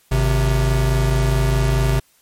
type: tone pair together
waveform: square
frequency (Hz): 51.82 / 130.81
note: G#1 / C3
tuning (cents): -3 / 0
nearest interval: octave + major third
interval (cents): 1603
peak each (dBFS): -18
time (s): 0.11-2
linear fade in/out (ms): 10
effects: white hiss -57 dBFS RMS until 2.21 s + MP3 64 kbps